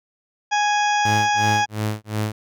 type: harmonic tone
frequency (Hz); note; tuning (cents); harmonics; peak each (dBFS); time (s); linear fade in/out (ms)
830.6; G#5; 0; 1 / 2 / 3 / 4 / 6 / 7 / 8; -18 / -24 / -28 / -30 / -34 / -35 / -36; 0.51-1.66; 20
type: tone with tremolo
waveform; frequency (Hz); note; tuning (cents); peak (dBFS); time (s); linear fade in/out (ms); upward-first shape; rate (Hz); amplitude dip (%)
sawtooth; 107; A2; -48; -16; 1.05-2.32; 5; sine; 2.8; 100
effects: none